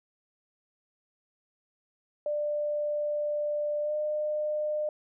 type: tone with pitch glide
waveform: sine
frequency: 593 to 604.1 Hz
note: D5 to D5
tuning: +17 to +49 cents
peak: -27 dBFS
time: 2.26-4.89 s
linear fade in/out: 2 ms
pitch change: +32 cents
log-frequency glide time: 3.82-3.93 s
effects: none